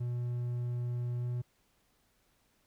triangle tone with pitch glide, 121.5 to 122.27 Hz, B2 to B2, -28 to -17 cents, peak -30 dBFS, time 0-1.42 s, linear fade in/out 10 ms, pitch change +11 cents, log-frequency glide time 1.19-1.25 s, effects pink hiss -72 dBFS RMS until 2.66 s

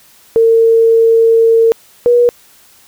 sine tone pair in turn, 455 / 482.1 Hz, A#4 / B4, -42 / -42 cents, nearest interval minor second, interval 100 cents, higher second, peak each -5 dBFS, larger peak neither, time 0.36-1.72 / 2.06-2.29 s, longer first, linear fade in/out 0 ms, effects white hiss -45 dBFS RMS until 2.87 s

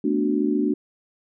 sine chord, B minor seventh, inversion third, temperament equal, 220 / 246.9 / 293.7 / 370 Hz, A3 / B3 / D4 / F#4, 0 / 0 / 0 / 0 cents, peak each -25 / -27 / -22 / -26 dBFS, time 0.04-0.74 s, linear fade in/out 5 ms, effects none

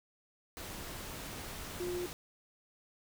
sine tone in noise, 355.7 Hz, F4, 32 cents sharp, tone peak -35 dBFS, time 1.8-2.06 s, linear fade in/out 0 ms, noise pink, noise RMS -44 dBFS, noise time 0.57-2.13 s, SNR +6 dB, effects none

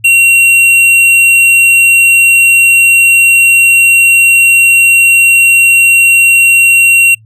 sine tone with hard clipping, 2743 Hz, F7, 32 cents flat, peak -4 dBFS, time 0.04-7.15 s, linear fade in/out 10 ms, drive 9 dB, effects noise-tail reverb RT60 0.1 s tail -25 dB re dry + added 110 Hz sine -37 dBFS peak until 7.25 s

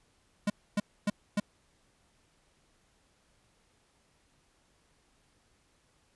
square tone bursts, 205.6 Hz, G#3, 17 cents flat, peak -26 dBFS, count 4, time 0.47-1.4 s, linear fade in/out 5 ms, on 30 ms, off 270 ms, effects pink hiss -69 dBFS RMS until 6.15 s + resampled to 24000 Hz

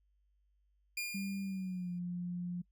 sawtooth tone with exponential decay, 2415 Hz, D7, 48 cents sharp, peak -31 dBFS, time 0.97-1.99 s, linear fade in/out 5 ms, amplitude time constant 220 ms
sine tone with pitch glide, 196 to 176.65 Hz, G3 to F3, 0 to +20 cents, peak -36 dBFS, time 1.14-2.62 s, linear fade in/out 10 ms, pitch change -180 cents, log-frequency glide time 1.42-1.91 s
effects noise-tail reverb RT60 0.1 s tail -26 dB re dry + added 50 Hz sine -70 dBFS peak until 2.71 s

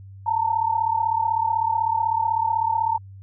sine tone pair together, 884 / 920 Hz, A5 / A#5, +8 / -23 cents, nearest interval minor second, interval 69 cents, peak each -22 dBFS, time 0.26-2.98 s, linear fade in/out 10 ms, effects added 97 Hz sine -39 dBFS peak until 3.22 s

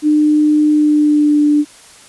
sine tone with pitch glide, 301.6 to 295.7 Hz, D4 to D4, +46 to +12 cents, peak -8 dBFS, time 0.02-1.65 s, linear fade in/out 50 ms, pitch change -34 cents, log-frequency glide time 0.69-1.4 s, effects white hiss -41 dBFS RMS until 2.08 s + resampled to 24000 Hz

